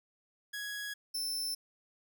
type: tone pair in turn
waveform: sawtooth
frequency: 1666 / 5320 Hz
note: G#6 / E8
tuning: +5 / +15 cents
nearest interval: octave + minor sixth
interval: 2010 cents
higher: second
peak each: -34 / -31 dBFS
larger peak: second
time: 0.53-0.94 / 1.14-1.55 s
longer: neither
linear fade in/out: 10 ms
effects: none